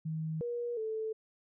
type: tone with pitch steps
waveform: sine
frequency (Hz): 158.5 / 478.2 / 439.3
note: D#3 / A#4 / A4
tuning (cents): +32 / +44 / -3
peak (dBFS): -33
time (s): 0.05-1.13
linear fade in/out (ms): 10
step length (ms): 360
effects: none